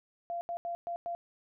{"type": "tone bursts at uneven times", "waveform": "sine", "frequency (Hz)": 689, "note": "F5", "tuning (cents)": -24, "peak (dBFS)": -33, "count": 5, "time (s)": [[0.3, 0.41], [0.49, 0.57], [0.65, 0.75], [0.87, 0.96], [1.06, 1.15]], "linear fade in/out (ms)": 0, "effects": []}